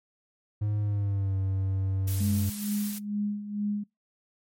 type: tone with pitch glide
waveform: triangle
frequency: 104.7 to 96.01 Hz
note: G#2 to G2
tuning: +15 to -35 cents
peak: -23 dBFS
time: 0.61-2.5 s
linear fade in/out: 10 ms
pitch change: -150 cents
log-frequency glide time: 0.79-1.36 s
type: noise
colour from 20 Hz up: blue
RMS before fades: -37 dBFS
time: 2.07-2.99 s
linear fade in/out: 10 ms
type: tone with tremolo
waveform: sine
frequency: 206.5 Hz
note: G#3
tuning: 10 cents flat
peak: -25 dBFS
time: 2.2-3.84 s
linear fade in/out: 10 ms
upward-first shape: sine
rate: 2.2 Hz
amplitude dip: 70%
effects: noise-tail reverb RT60 0.2 s tail -25 dB re dry + MP3 64 kbps